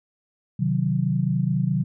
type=chord; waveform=sine; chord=C diminished; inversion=none; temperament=equal; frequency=130.81 / 155.56 / 185 Hz; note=C3 / Eb3 / Gb3; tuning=0 / 0 / 0 cents; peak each=-24 dBFS; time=0.59-1.84 s; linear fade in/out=10 ms; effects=none